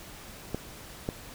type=clicks; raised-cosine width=2 ms; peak=-16 dBFS; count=2; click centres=0.546 / 1.089 s; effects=pink hiss -46 dBFS RMS until 1.34 s